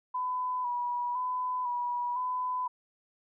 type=tone with vibrato; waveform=sine; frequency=987.8 Hz; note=B5; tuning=in tune; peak=-29 dBFS; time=0.14-2.68 s; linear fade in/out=10 ms; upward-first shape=square; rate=0.99 Hz; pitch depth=29 cents each way; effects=none